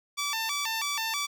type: tone with vibrato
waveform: 10% pulse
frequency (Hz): 1016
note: B5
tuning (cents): +49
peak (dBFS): -20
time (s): 0.17-1.27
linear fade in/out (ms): 20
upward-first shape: square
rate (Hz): 3.1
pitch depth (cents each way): 220
effects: none